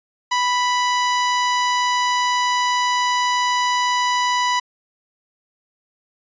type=tone; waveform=sawtooth; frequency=987.8 Hz; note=B5; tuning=in tune; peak=-13 dBFS; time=0.31-4.6 s; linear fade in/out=10 ms; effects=resampled to 16000 Hz

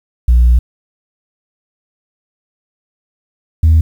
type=tone pair in turn; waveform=sine; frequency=60 / 80.09 Hz; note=B1 / E2; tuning=-49 / -49 cents; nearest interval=perfect fourth; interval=500 cents; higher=second; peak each=-3 dBFS; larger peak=neither; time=0.28-0.59 / 3.63-3.81 s; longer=first; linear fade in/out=5 ms; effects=tanh soft clip ceiling -3 dBFS + 7-bit

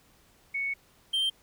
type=tone pair in turn; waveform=sine / triangle; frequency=2217 / 3145 Hz; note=C#7 / G7; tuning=0 / +5 cents; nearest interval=tritone; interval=605 cents; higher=second; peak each=-28 / -23 dBFS; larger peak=second; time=0.54-0.74 / 1.13-1.3 s; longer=first; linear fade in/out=10 ms; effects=pink hiss -62 dBFS RMS until 1.42 s

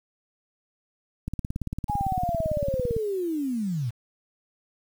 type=click train; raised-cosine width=5 ms; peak=-17 dBFS; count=31; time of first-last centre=1.28-2.965 s; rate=17.8 Hz
type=linear sweep; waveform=sine; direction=down; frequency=844 to 107 Hz; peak=-25 dBFS; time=1.88-3.91 s; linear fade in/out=20 ms
effects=8-bit

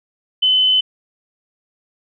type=tone; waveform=sine; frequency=3033 Hz; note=F#7; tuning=42 cents sharp; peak=-11 dBFS; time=0.42-0.81 s; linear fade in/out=10 ms; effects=none

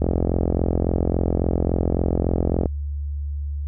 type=click train; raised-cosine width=2 ms; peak=-7 dBFS; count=116; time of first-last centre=0.02-2.658 s; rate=43.6 Hz; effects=added 72 Hz sine -24 dBFS peak until 3.67 s

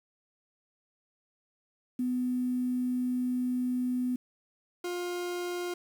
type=tone pair in turn; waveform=sine / 40% pulse; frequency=250 / 353.8 Hz; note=B3 / F4; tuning=+21 / +23 cents; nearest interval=tritone; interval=602 cents; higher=second; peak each=-27 / -31 dBFS; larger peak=first; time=1.99-4.16 / 4.84-5.74 s; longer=first; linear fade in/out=5 ms; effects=9-bit

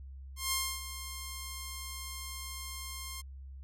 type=tone with ADSR envelope; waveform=5% pulse; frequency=1062 Hz; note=C6; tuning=25 cents sharp; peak=-17 dBFS; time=0.36-3.22 s; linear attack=160 ms; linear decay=280 ms; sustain=-12 dB; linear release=18 ms; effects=added 67 Hz sine -44 dBFS peak until 3.63 s

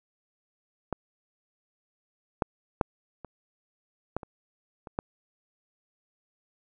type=clicks; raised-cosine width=1 ms; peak=-15 / -10 / -8 / -26 / -15 / -26 / -27 / -14 dBFS; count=8; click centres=0.927 / 2.422 / 2.812 / 3.247 / 4.166 / 4.232 / 4.872 / 4.989 s; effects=none

